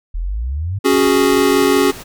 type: exponential sweep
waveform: sine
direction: up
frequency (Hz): 38.01 to 103.7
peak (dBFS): -18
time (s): 0.14-0.79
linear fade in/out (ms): 10
type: chord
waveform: square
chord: C# suspended fourth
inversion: none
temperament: equal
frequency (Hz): 277.2 / 370 / 415.3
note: C#4 / F#4 / G#4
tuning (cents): 0 / 0 / 0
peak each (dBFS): -16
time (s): 0.84-1.92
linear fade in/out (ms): 20
type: noise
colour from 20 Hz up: pink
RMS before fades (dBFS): -33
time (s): 0.89-2.04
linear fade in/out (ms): 20
effects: none